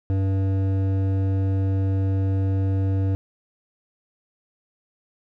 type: tone with hard clipping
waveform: sine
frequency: 96.4 Hz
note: G2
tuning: 28 cents flat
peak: -21 dBFS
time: 0.1-3.15 s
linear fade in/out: 0 ms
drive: 11 dB
effects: none